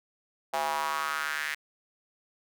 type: tone with high-pass filter sweep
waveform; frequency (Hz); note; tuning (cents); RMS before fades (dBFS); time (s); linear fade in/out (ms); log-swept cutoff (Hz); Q
square; 74.4; D2; +23; -31; 0.53-1.55; 10; 750 to 1900; 3.8
effects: none